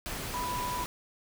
sine tone in noise, 987.8 Hz, B5, in tune, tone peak -32 dBFS, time 0.34-0.84 s, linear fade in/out 0 ms, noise pink, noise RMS -37 dBFS, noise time 0.06-0.86 s, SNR +2 dB, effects none

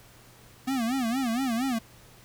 square tone with vibrato, 246.9 Hz, B3, in tune, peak -26 dBFS, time 0.67-1.79 s, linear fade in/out 10 ms, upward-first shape sine, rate 4.3 Hz, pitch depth 170 cents each way, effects added 120 Hz sine -57 dBFS peak until 2.24 s + pink hiss -54 dBFS RMS until 2.24 s

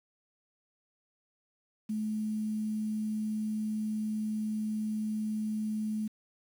sine tone with quantisation, 215.1 Hz, A3, 39 cents flat, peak -30 dBFS, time 1.89-6.08 s, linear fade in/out 10 ms, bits 9, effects none

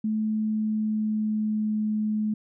sine tone with pitch glide, 216.6 to 213.9 Hz, A3 to A3, -27 to -49 cents, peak -23 dBFS, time 0.04-2.34 s, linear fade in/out 5 ms, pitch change -22 cents, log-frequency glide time 0.22-1.8 s, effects none

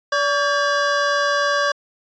square tone cluster, 576 / 1137 / 1605 Hz, D5 / C#6 / G6, -34 / +44 / +40 cents, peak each -22 dBFS, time 0.12-1.72 s, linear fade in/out 5 ms, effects resampled to 16000 Hz

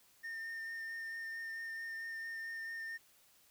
triangle tone with vibrato, 1817 Hz, A#6, 45 cents flat, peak -39 dBFS, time 0.23-2.98 s, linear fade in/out 20 ms, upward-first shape sine, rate 4.5 Hz, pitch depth 13 cents each way, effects white hiss -67 dBFS RMS until 3.5 s

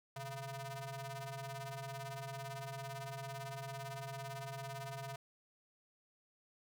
sawtooth ring-modulated tone, 276.6 Hz, C#4, 4 cents flat, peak -36 dBFS, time 0.16-5.16 s, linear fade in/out 5 ms, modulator 406 Hz, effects none

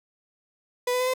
35% pulse tone with pitch steps, 493.9 / 500.5 / 507.2 / 514 Hz, B4 / B4 / B4 / C5, 0 / +23 / +46 / -31 cents, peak -21 dBFS, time 0.87-1.138 s, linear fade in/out 5 ms, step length 67 ms, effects none

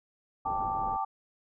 sine chord, G suspended second, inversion none, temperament equal, 784 / 880 / 1174.7 Hz, G5 / A5 / D6, 0 / 0 / 0 cents, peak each -32 / -33 / -34 dBFS, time 0.45-1.05 s, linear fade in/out 10 ms
pink low-pass noise, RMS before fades -42 dBFS, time 0.45-0.97 s, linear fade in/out 10 ms, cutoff 950 Hz, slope 24 dB/octave
effects none

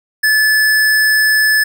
square tone, 1732 Hz, A6, 28 cents flat, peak -10 dBFS, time 0.23-1.64 s, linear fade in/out 10 ms, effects none

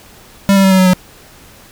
square tone with pitch steps, 197.4 / 194.46 / 191.56 / 188.7 / 185.89 / 183.12 Hz, G3 / G3 / G3 / F#3 / F#3 / F#3, +12 / -14 / -40 / +34 / +8 / -18 cents, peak -7 dBFS, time 0.49-0.934 s, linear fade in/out 0 ms, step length 74 ms, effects pink hiss -41 dBFS RMS until 1.71 s

